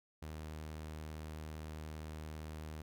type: tone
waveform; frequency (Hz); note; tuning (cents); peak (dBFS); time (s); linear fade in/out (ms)
sawtooth; 77.6; D#2; -4; -40; 0.22-2.82; 5
effects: none